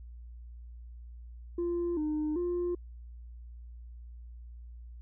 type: tone with pitch steps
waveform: sine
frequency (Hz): 346 / 304.6 / 351.8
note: F4 / D#4 / F4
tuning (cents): -16 / -37 / +13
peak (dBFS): -27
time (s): 1.58-2.75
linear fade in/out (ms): 5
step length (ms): 390
effects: tanh soft clip ceiling -27 dBFS + added 59 Hz sine -44 dBFS peak until 5.01 s